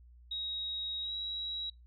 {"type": "tone with pitch glide", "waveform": "sine", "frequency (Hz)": [3794, 3867], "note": ["A#7", "B7"], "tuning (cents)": [30, -37], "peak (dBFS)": -35, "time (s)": [0.31, 1.7], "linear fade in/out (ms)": 5, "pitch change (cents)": 33, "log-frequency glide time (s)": [1.01, 1.13], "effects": ["noise-tail reverb RT60 0.2 s tail -23 dB re dry", "added 60 Hz sine -54 dBFS peak until 1.86 s"]}